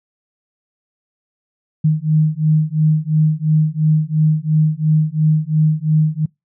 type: beating tone pair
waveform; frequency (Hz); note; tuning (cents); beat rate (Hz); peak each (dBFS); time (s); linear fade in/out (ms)
sine; 153.7 / 156.6; D#3 / D#3; -21 / +11; 2.9; -15; 1.84-6.26; 10
effects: noise-tail reverb RT60 0.2 s tail -26 dB re dry